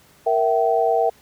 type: chord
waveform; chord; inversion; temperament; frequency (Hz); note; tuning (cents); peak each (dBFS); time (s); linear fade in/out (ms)
sine; E diminished; second; equal with one note detuned; 466.2 / 659.3 / 768.7; Bb4 / E5 / G5; 0 / 0 / -34; -20 / -20 / -20; 0.26-1.1; 10
effects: pink hiss -53 dBFS RMS until 1.21 s + high-pass 60 Hz 12 dB/octave